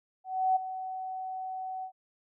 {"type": "tone with ADSR envelope", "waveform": "sine", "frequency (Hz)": 752, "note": "F#5", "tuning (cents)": 28, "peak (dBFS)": -21, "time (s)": [0.24, 1.92], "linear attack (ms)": 320, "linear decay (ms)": 12, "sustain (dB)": -13, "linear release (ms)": 87, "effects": []}